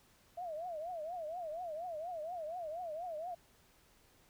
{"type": "tone with vibrato", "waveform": "sine", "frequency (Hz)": 665, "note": "E5", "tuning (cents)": 15, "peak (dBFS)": -39, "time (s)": [0.37, 3.35], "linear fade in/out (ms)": 10, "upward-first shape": "triangle", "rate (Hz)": 4.2, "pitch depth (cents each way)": 200, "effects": ["pink hiss -67 dBFS RMS until 4.29 s"]}